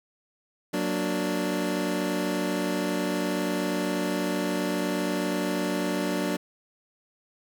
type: chord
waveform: 25% pulse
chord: Gb augmented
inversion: none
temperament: equal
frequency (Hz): 185 / 233.1 / 293.7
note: Gb3 / Bb3 / D4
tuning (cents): 0 / 0 / 0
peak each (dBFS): -26 / -29 / -25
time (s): 0.73-6.37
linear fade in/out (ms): 10
effects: none